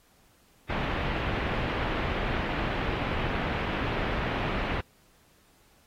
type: low-pass noise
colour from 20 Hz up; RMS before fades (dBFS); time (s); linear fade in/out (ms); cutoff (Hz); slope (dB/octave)
pink; -30; 0.69-4.81; 10; 2900; 24
effects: pink hiss -63 dBFS RMS until 5.86 s + AAC 48 kbps